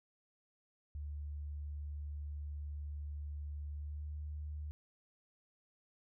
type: tone with pitch glide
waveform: sine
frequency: 73.42 to 75.01 Hz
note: D2 to D2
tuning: 0 to +37 cents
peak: -40 dBFS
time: 0.95-4.71 s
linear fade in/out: 0 ms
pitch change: +37 cents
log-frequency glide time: 3.73-4.15 s
effects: none